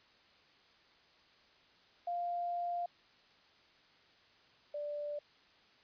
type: tone pair in turn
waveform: sine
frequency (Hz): 698.5 / 587.4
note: F5 / D5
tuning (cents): 0 / 0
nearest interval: minor third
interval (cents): 300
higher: first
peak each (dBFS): -34 / -37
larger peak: first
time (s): 2.07-2.86 / 4.74-5.19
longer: first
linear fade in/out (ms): 5
effects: white hiss -65 dBFS RMS until 5.83 s + resampled to 11025 Hz